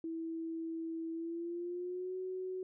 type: tone with pitch glide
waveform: sine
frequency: 327.3 to 371.7 Hz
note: E4 to F#4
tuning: -12 to +8 cents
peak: -37 dBFS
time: 0.04-2.63 s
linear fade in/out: 2 ms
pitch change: +220 cents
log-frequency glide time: 1.12-2.16 s
effects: none